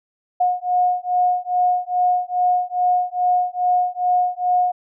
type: beating tone pair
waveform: sine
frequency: 721 / 723.4 Hz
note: F#5 / F#5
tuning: -45 / -39 cents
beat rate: 2.4 Hz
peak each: -19 dBFS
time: 0.4-4.72 s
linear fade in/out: 10 ms
effects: none